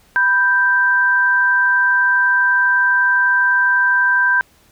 sine tone pair together, 987.8 / 1568 Hz, B5 / G6, 0 / 0 cents, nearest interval minor sixth, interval 800 cents, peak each -19 / -12 dBFS, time 0.16-4.41 s, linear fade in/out 0 ms, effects pink hiss -53 dBFS RMS until 4.71 s

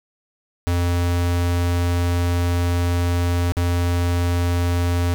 square tone with dropouts, 87.31 Hz, F2, in tune, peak -18 dBFS, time 0.67-5.14 s, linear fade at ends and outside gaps 0 ms, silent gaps 3.521-3.569 s, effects none

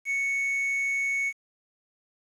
triangle tone with quantisation, 2217 Hz, C#7, in tune, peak -23 dBFS, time 0.05-1.33 s, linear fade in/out 50 ms, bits 8, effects low-pass 10000 Hz 12 dB/octave

